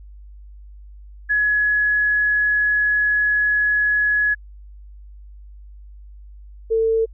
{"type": "tone pair in turn", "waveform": "sine", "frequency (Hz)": [1688, 448.6], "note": ["G#6", "A4"], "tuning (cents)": [28, 34], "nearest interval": "octave + major seventh", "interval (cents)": 2294, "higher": "first", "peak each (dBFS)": -15, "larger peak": "neither", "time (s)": [[1.29, 4.35], [6.7, 7.06]], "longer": "first", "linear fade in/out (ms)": 20, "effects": ["added 50 Hz sine -38 dBFS peak until 7.13 s"]}